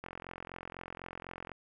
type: click train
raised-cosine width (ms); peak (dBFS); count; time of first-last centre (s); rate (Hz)
0.5; -27; 66; 0.04-1.517; 44
effects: none